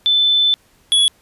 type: tone pair in turn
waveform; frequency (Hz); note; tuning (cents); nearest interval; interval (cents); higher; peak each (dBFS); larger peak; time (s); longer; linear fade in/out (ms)
sine / square; 3520 / 3377; A7 / G#7; 0 / +28; minor second; 72; first; -11; neither; 0.06-0.54 / 0.92-1.08; first; 0
effects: pink hiss -55 dBFS RMS until 1.21 s + resampled to 32000 Hz